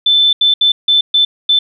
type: tone bursts at uneven times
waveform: sine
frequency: 3527 Hz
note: A7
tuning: 3 cents sharp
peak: -7 dBFS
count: 6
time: 0.06-0.33 / 0.41-0.54 / 0.61-0.72 / 0.88-1.01 / 1.14-1.25 / 1.49-1.59 s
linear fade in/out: 5 ms
effects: none